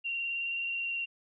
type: tone with vibrato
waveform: sine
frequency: 2756 Hz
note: F7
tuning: 24 cents flat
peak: -31 dBFS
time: 0.04-1.06 s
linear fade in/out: 20 ms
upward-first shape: square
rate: 19 Hz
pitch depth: 14 cents each way
effects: none